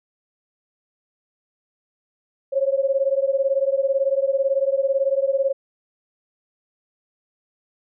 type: beating tone pair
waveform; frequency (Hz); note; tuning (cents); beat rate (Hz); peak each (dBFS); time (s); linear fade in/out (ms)
sine; 537 / 555; C5 / C#5; +45 / +2; 18; -20 / -21; 2.52-5.53; 20
effects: none